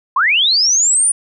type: linear sweep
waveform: sine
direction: up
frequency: 968 to 9580 Hz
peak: -10 dBFS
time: 0.16-1.12 s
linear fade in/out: 5 ms
effects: none